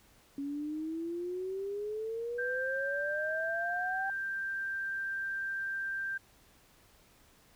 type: exponential sweep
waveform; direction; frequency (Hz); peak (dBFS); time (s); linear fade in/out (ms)
sine; up; 277.2 to 783; -34; 0.38-4.1; 2
type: tone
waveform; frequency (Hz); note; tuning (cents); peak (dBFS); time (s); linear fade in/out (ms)
sine; 1577; G6; +10; -33; 2.38-6.18; 10
effects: pink hiss -63 dBFS RMS until 7.55 s